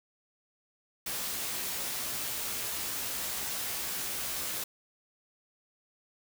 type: noise with comb filter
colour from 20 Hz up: white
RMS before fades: -35 dBFS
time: 1.06-4.64 s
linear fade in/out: 5 ms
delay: 16 ms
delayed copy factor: +0.55
effects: none